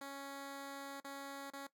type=tone with dropouts; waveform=10% pulse; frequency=277.2 Hz; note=C#4; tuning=in tune; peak=-37 dBFS; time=0.01-1.67 s; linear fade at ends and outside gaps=5 ms; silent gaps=1.003-1.045 / 1.503-1.533 s; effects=noise-tail reverb RT60 0.1 s tail -17 dB re dry